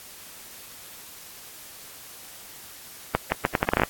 accelerating click train, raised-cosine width 0.5 ms, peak -4 dBFS, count 11, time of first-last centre 3.15-3.835 s, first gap 170 ms, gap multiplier 0.77, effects white hiss -44 dBFS RMS until 3.89 s + AAC 64 kbps

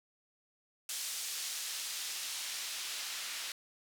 white noise with band-pass filter sweep, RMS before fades -40 dBFS, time 0.89-3.52 s, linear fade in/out 2 ms, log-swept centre 5700 to 3100 Hz, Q 0.71, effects none

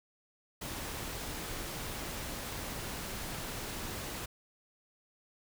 pink noise, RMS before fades -40 dBFS, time 0.61-4.26 s, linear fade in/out 10 ms, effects none

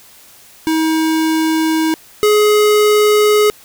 square tone pair in turn, 318.7 / 420.8 Hz, D#4 / G#4, +42 / +23 cents, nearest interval perfect fourth, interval 481 cents, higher second, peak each -13 / -9 dBFS, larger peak second, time 0.67-1.94 / 2.23-3.5 s, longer neither, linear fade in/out 0 ms, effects white hiss -43 dBFS RMS until 3.64 s

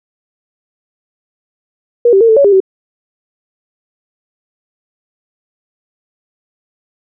sine tone with pitch steps, 477.1 / 389.1 / 458 / 441.6 / 562 / 403.5 / 381.6 Hz, A#4 / G4 / A#4 / A4 / C#5 / G#4 / G4, +40 / -13 / -31 / +6 / +24 / -50 / -47 cents, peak -4 dBFS, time 2.05-2.603 s, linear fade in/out 5 ms, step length 79 ms, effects none

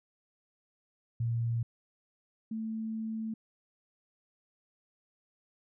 sine tone pair in turn, 116.54 / 221.4 Hz, A#2 / A3, 0 / +11 cents, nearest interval major seventh, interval 1111 cents, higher second, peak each -28 / -33 dBFS, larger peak first, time 1.2-1.63 / 2.51-3.34 s, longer second, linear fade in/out 5 ms, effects none

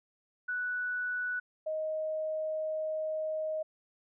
sine tone pair in turn, 1480 / 625.7 Hz, F#6 / D#5, 0 / +10 cents, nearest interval octave + minor third, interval 1490 cents, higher first, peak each -31 / -31 dBFS, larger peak neither, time 0.48-1.4 / 1.66-3.63 s, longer second, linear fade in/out 10 ms, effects none

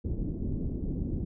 pink low-pass noise, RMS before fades -32 dBFS, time 0.04-1.25 s, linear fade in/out 10 ms, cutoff 340 Hz, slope 24 dB/octave, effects none

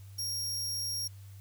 sawtooth tone, 5588 Hz, F8, in tune, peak -30 dBFS, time 0.18-1.08 s, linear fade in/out 10 ms, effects added 98 Hz sine -46 dBFS peak until 1.4 s + white hiss -62 dBFS RMS until 1.4 s

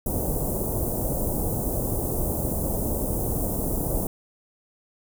pink band-stop noise, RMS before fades -26 dBFS, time 0.06-4.07 s, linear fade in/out 2 ms, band 700 to 9800 Hz, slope 24 dB/octave, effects none

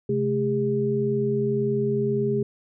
sine tone cluster, 133.2 / 215 / 404.8 Hz, C3 / A3 / G#4, +31 / -40 / -44 cents, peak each -27 / -27 / -23 dBFS, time 0.09-2.43 s, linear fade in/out 5 ms, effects none

